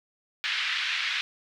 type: band-pass noise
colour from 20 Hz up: pink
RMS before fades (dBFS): -29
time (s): 0.44-1.21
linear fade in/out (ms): 0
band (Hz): 1700 to 3900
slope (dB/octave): 24
effects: none